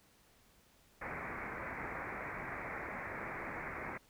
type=low-pass noise; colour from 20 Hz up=white; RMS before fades=-43 dBFS; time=1.01-3.98 s; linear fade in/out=10 ms; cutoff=2300 Hz; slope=96 dB/octave; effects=pink hiss -67 dBFS RMS until 4.09 s